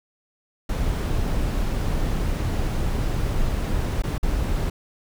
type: noise with dropouts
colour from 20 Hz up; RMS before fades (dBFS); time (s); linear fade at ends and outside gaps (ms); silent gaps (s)
brown; -23; 0.69-4.7; 5; 4.022-4.036 / 4.181-4.229
effects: none